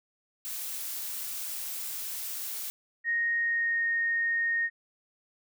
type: noise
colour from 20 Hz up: blue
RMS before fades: -36 dBFS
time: 0.45-2.7 s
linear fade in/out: 0 ms
type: tone with pitch glide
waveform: sine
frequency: 1864.7 to 1852.9 Hz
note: A#6 to A#6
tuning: 0 to -11 cents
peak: -25 dBFS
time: 3.04-4.7 s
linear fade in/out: 50 ms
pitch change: -11 cents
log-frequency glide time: 3.37-3.85 s
effects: none